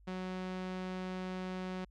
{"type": "tone with low-pass filter", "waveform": "sawtooth", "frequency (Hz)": 185, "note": "F#3", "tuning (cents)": 0, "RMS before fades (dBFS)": -40, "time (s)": [0.07, 1.85], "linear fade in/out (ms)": 10, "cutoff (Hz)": 4100, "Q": 0.71, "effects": ["added 50 Hz sine -58 dBFS peak until 1.9 s"]}